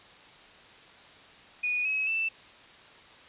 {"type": "tone with pitch steps", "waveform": "sine", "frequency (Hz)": [2466, 2559, 2655], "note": ["D#7", "D#7", "E7"], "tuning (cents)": [-16, 48, 12], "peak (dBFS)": -26, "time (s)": [1.63, 2.29], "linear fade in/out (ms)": 10, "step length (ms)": 220, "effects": ["white hiss -52 dBFS RMS until 3.28 s", "resampled to 8000 Hz"]}